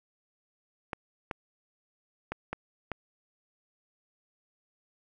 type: clicks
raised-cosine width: 0.5 ms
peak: -18 dBFS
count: 5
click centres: 0.932 / 1.312 / 2.32 / 2.53 / 2.917 s
effects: none